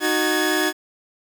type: tone cluster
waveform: sawtooth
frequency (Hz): 308.7 / 368.4 / 1688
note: D#4 / F#4 / G#6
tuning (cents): -14 / -7 / +28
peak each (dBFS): -19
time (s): 0-0.73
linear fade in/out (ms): 50
effects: 8-bit